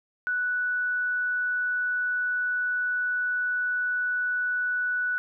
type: tone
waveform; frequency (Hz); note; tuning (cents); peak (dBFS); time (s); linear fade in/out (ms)
sine; 1480; F#6; 0; -24; 0.27-5.18; 0
effects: none